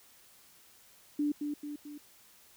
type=tone with echo; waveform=sine; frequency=293.7 Hz; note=D4; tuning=in tune; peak=-27 dBFS; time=1.19-1.32 s; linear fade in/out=5 ms; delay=220 ms; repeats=3; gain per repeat=-5 dB; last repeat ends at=1.98 s; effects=white hiss -60 dBFS RMS until 2.56 s